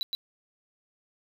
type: tone with echo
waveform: triangle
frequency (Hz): 3951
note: B7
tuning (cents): 0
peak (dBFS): -25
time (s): 0.01-0.03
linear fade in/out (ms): 0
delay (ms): 120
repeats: 1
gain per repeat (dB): -2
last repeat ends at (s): 0.15
effects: 10-bit